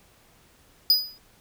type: tone with exponential decay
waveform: square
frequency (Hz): 4954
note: D#8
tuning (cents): -8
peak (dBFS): -13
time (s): 0.9-1.18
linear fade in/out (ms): 1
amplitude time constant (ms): 60
effects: pink hiss -58 dBFS RMS until 1.4 s